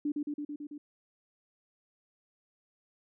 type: tone with echo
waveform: sine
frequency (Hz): 293.7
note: D4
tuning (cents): 0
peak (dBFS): -28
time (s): 0.05-0.12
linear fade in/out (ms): 5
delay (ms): 110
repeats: 6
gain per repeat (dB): -2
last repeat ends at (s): 0.78
effects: none